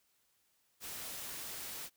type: noise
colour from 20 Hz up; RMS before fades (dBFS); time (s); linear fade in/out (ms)
white; -44; 0.8-1.9; 50
effects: white hiss -75 dBFS RMS until 1.96 s